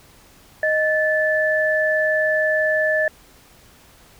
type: tone pair together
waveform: sine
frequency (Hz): 622.3 / 1747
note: D#5 / A6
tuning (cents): 0 / -13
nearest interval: octave + tritone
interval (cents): 1787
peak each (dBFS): -19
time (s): 0.63-3.08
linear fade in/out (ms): 2
effects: pink hiss -50 dBFS RMS until 4.19 s